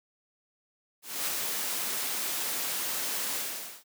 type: noise with ADSR envelope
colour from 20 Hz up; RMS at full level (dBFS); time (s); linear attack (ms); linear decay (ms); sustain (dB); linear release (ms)
white; -30; 1.02-3.84; 250; 23; -2; 500
effects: high-pass 200 Hz 12 dB/octave

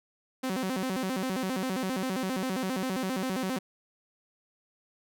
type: tone with vibrato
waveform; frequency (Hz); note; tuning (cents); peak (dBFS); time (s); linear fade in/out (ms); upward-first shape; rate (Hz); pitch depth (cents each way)
sawtooth; 221.1; A3; +9; -25; 0.43-3.59; 10; square; 7.5; 280
effects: none

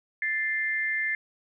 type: tone pair together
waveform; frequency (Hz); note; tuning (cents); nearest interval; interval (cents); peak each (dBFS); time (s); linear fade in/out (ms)
sine; 1760 / 2093; A6 / C7; 0 / 0; minor third; 300; -28; 0.22-1.15; 2
effects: none

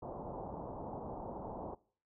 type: low-pass noise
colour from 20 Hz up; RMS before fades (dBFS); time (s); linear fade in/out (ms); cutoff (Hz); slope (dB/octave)
white; -44; 0.02-1.75; 10; 940; 48
effects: noise-tail reverb RT60 0.5 s tail -23 dB re dry

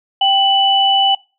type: tone pair together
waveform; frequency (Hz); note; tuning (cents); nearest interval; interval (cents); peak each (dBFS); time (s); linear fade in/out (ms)
sine; 784 / 2977; G5 / F#7; 0 / +10; octave + major seventh; 2310; -13; 0.21-1.15; 5
effects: noise-tail reverb RT60 0.3 s tail -22 dB re dry

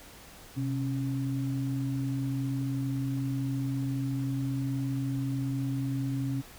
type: tone pair together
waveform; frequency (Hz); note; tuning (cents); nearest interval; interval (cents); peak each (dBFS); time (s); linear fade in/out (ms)
sine; 129.3 / 274; C3 / C#4; -20 / -20; octave + minor second; 1300; -30 / -32; 0.56-6.42; 20
effects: pink hiss -50 dBFS RMS until 6.58 s

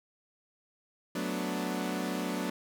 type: chord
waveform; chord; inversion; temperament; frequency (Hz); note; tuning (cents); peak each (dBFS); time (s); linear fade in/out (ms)
sawtooth; B minor seventh; second; equal; 185 / 220 / 246.9 / 293.7; F#3 / A3 / B3 / D4; 0 / 0 / 0 / 0; -32 / -35 / -33 / -33; 1.15-2.5; 5
effects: none

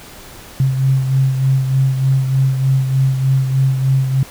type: beating tone pair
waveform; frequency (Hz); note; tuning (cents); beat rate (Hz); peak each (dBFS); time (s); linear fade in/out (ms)
sine; 132.9 / 136.2; C3 / C#3; +27 / -30; 3.3; -12 / -21; 0.6-4.23; 2
effects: pink hiss -37 dBFS RMS until 4.3 s

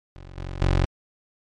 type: tone with level steps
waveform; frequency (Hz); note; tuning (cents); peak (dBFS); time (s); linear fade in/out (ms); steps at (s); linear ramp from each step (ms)
20% pulse; 45.67; F#1; -22; -35 / -26 / -13; 0.16-0.85; 0; 0.37 / 0.61; 10
effects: low-pass 5000 Hz 12 dB/octave + MP3 64 kbps

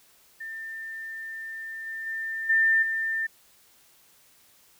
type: tone with level steps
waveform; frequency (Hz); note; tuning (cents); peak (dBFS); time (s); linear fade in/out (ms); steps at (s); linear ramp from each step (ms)
sine; 1795; A6; +34; -34 / -32 / -29 / -18 / -25; 0.4-3.27; 10; 1.86 / 2.06 / 2.49 / 2.82; 10
effects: white hiss -59 dBFS RMS until 4.79 s

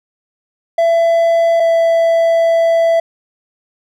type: tone pair in turn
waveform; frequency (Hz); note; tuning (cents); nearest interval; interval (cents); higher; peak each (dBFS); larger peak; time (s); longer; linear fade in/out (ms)
triangle; 669 / 664.4; E5 / E5; +25 / +13; unison; 12; first; -7; neither; 0.78-1.6 / 1.6-3; second; 5
effects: none

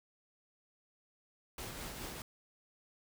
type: noise with tremolo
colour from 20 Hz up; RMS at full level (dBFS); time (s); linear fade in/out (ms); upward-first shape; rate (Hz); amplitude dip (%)
pink; -43; 1.58-2.22; 2; triangle; 4.8; 35
effects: none

